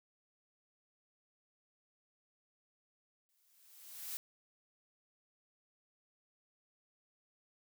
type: noise with exponential growth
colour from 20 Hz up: blue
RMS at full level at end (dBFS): -40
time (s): 3.29-4.17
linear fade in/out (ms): 0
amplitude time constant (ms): 190
effects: none